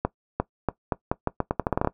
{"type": "accelerating click train", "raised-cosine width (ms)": 1, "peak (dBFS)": -8, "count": 15, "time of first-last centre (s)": [0.05, 1.874], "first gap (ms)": 350, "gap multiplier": 0.82, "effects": ["noise-tail reverb RT60 0.1 s tail -19 dB re dry"]}